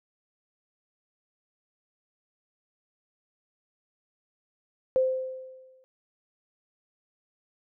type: tone with exponential decay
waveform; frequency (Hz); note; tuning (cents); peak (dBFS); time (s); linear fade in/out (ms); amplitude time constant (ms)
sine; 519; C5; -14; -18; 4.96-5.84; 0; 190
effects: none